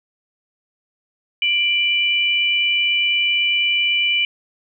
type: tone pair together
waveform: sine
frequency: 2358 / 2974 Hz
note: D7 / F#7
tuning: +6 / +8 cents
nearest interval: major third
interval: 402 cents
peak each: -18 dBFS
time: 1.42-4.25 s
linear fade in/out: 2 ms
effects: none